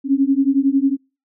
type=beating tone pair; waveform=sine; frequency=268.3 / 279.3 Hz; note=C4 / C#4; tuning=+44 / +13 cents; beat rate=11 Hz; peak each=-16 dBFS; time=0.04-0.97 s; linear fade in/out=50 ms; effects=noise-tail reverb RT60 0.3 s tail -25 dB re dry